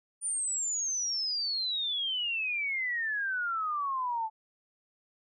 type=exponential sweep; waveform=sine; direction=down; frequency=9397 to 865 Hz; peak=-29 dBFS; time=0.21-4.3 s; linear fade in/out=50 ms; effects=none